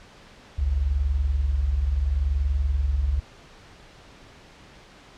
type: tone pair together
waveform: sine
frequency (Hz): 49.49 / 70.2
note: G1 / C#2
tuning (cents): +17 / +22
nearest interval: tritone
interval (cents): 605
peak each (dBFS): -27 / -21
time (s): 0.58-3.2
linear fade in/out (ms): 10
effects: pink hiss -49 dBFS RMS until 5.17 s + low-pass 5000 Hz 12 dB/octave